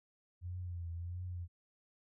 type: tone with vibrato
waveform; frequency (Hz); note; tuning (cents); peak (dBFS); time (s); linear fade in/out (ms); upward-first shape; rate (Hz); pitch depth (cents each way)
sine; 87.31; F2; 0; -39; 0.41-1.48; 50; triangle; 1.5; 71
effects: none